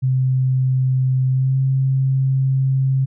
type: tone with pitch glide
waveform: sine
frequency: 130 to 133.35 Hz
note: C3 to C3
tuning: -11 to +33 cents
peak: -14 dBFS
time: 0.02-3.06 s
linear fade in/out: 20 ms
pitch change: +44 cents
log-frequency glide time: 1.3-1.58 s
effects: none